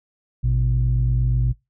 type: tone pair together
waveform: sine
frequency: 55 / 123.47 Hz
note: A1 / B2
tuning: 0 / 0 cents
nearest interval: octave + major second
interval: 1400 cents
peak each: -18 dBFS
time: 0.43-1.53 s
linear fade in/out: 20 ms
effects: noise-tail reverb RT60 0.2 s tail -22 dB re dry + tanh soft clip ceiling -11 dBFS